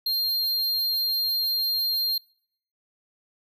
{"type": "tone", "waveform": "square", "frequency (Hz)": 4198, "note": "C8", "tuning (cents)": 5, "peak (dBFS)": -23, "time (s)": [0.06, 2.18], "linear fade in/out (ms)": 5, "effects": ["noise-tail reverb RT60 0.6 s tail -24 dB re dry"]}